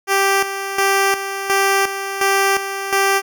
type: tone with tremolo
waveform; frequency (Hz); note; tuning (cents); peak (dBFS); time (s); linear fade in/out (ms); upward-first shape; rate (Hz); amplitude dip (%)
10% pulse; 392; G4; 0; -5; 0.07-3.22; 50; square; 1.4; 65
effects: none